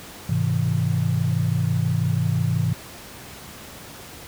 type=chord; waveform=sine; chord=Ab augmented; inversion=none; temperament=just; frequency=103.83 / 129.78 / 162.23 Hz; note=Ab2 / C3 / E3; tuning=0 / -14 / -27 cents; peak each=-23 dBFS; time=0.29-2.73 s; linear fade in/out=5 ms; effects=pink hiss -40 dBFS RMS until 4.27 s + high-pass 60 Hz 12 dB/octave